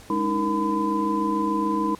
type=tone cluster; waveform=sine; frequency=207 / 288.8 / 315.6 / 466.7 / 1010 Hz; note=G#3 / D4 / D#4 / A#4 / B5; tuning=-5 / -29 / +25 / +2 / +39 cents; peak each=-28 / -32 / -25 / -32 / -25 dBFS; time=0.1-1.95 s; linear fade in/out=2 ms; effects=pink hiss -47 dBFS RMS until 1.99 s + low-pass 12000 Hz 12 dB/octave